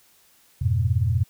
sine chord, F diminished, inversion none, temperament equal, 87.31 / 103.83 / 123.47 Hz, F2 / Ab2 / Cb3, 0 / 0 / 0 cents, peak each -23 dBFS, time 0.61-1.24 s, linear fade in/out 10 ms, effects white hiss -58 dBFS RMS until 1.29 s

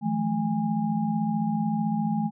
sine tone cluster, 162 / 177.6 / 215.8 / 819 Hz, E3 / F3 / A3 / G#5, -30 / +29 / -33 / -24 cents, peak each -30 / -33 / -25 / -32 dBFS, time 0.01-2.31 s, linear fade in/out 50 ms, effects none

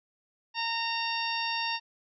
harmonic tone, 920 Hz, A#5, 23 cents flat, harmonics 1 / 2 / 3 / 4 / 5 / 6, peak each -33 / -37 / -34 / -38 / -38 / -38 dBFS, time 0.54-1.8 s, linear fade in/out 50 ms, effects none

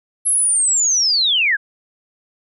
sine linear sweep, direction down, 11140 to 1536 Hz, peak -13 dBFS, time 0.25-1.57 s, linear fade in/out 20 ms, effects none

